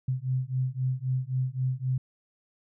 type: beating tone pair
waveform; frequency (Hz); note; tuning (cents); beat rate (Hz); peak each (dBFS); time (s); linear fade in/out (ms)
sine; 127.4 / 131.2; C3 / C3; -46 / +5; 3.8; -29; 0.08-1.98; 5
effects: none